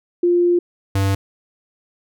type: tone pair in turn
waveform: sine / square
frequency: 350 / 97.73 Hz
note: F4 / G2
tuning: +4 / -5 cents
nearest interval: octave + minor seventh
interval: 2209 cents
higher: first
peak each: -12 / -16 dBFS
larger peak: first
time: 0.23-0.59 / 0.95-1.15 s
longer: first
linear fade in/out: 5 ms
effects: none